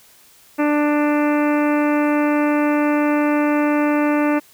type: harmonic tone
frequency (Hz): 295.7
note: D4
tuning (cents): +12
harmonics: 1 / 2 / 3 / 4 / 5 / 6 / 7 / 8 / 9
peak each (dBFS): -16 / -22 / -26 / -28 / -30 / -32 / -33 / -34 / -35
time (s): 0.58-4.4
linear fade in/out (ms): 20
effects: white hiss -50 dBFS RMS until 4.53 s